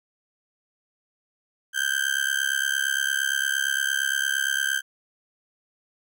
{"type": "tone with amplitude modulation", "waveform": "35% pulse", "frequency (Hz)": 1566, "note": "G6", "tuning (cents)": -2, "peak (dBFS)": -17, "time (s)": [1.73, 4.82], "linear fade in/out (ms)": 50, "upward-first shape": "sine", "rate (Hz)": 68.7, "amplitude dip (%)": 95, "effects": []}